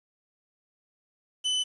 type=tone; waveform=40% pulse; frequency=3012 Hz; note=F#7; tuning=30 cents sharp; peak=-24 dBFS; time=1.44-1.64 s; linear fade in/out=20 ms; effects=resampled to 24000 Hz + 9-bit